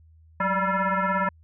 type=tone with frequency modulation; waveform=sine; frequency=185 Hz; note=F#3; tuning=in tune; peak=-21 dBFS; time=0.4-1.29 s; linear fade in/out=5 ms; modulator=387 Hz; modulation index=4.1; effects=added 80 Hz sine -51 dBFS peak until 1.43 s